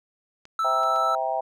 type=clicks; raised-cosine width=0.2 ms; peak=-28 dBFS; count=3; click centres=0.454 / 0.834 / 0.961 s
type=tone; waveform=triangle; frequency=1318.5 Hz; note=E6; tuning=in tune; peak=-20 dBFS; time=0.59-1.15 s; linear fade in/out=2 ms
type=chord; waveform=sine; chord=C dominant seventh; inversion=none; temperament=just; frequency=523.3 / 654.1 / 784.9 / 941.9 Hz; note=C5 / E5 / G5 / Bb5; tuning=0 / -14 / +2 / +18 cents; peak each=-33 / -27 / -27 / -32 dBFS; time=0.64-1.41 s; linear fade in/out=10 ms
effects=none